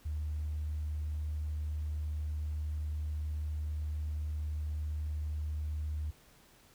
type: tone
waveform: sine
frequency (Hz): 76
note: D#2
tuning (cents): -40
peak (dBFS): -32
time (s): 0.05-6.11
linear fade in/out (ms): 10
effects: tanh soft clip ceiling -29 dBFS + pink hiss -62 dBFS RMS until 6.74 s